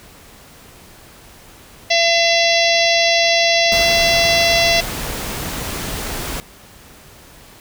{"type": "harmonic tone", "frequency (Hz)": 676, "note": "E5", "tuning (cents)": 43, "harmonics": [1, 3, 4, 5, 6, 7, 8, 9], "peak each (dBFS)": [-16, -19, -20, -21, -22, -23, -24, -26], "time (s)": [1.9, 4.81], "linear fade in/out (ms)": 10}
{"type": "noise", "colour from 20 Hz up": "pink", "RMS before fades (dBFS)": -25, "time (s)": [3.72, 6.4], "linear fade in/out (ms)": 0}
{"effects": ["pink hiss -43 dBFS RMS until 7.6 s"]}